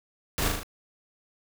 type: noise with echo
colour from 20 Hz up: pink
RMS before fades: -28 dBFS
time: 0.38-0.48 s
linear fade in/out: 0 ms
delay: 38 ms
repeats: 4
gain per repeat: -3 dB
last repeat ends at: 0.632 s
effects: none